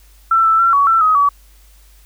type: tone with pitch steps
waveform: sine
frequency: 1339 / 1323 / 1357 / 1127 / 1338 / 1262 / 1139 Hz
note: E6 / E6 / E6 / C#6 / E6 / D#6 / C#6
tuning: +27 / +6 / +50 / +28 / +25 / +24 / +47 cents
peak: -9 dBFS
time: 0.31-1.29 s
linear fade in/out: 5 ms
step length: 140 ms
effects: added 50 Hz sine -44 dBFS peak until 2.05 s + white hiss -52 dBFS RMS until 2.05 s